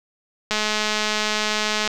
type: click train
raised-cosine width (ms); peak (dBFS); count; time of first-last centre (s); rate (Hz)
0.2; -5; 292; 0.51-1.876; 213
effects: none